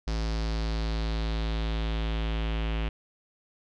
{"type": "tone with low-pass filter sweep", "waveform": "square", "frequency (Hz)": 55, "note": "A1", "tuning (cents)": 0, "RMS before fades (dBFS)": -29, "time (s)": [0.07, 2.89], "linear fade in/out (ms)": 5, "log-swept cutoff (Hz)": [5100, 2900], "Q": 3, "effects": []}